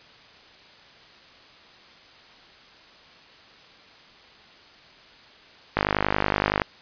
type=click train; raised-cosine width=0.5 ms; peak=-5 dBFS; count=44; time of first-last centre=5.77-6.618 s; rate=50.7 Hz; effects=white hiss -50 dBFS RMS until 6.81 s + resampled to 11025 Hz